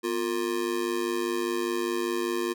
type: tone with amplitude modulation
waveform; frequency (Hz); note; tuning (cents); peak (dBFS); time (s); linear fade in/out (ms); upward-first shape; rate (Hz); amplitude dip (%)
square; 352.7; F4; +17; -23; 0.03-2.54; 20; sine; 105; 90
effects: none